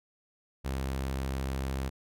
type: tone with vibrato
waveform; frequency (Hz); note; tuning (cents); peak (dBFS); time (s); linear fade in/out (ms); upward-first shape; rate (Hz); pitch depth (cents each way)
sawtooth; 66.7; C2; +34; -27; 0.64-1.9; 20; triangle; 17; 10
effects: none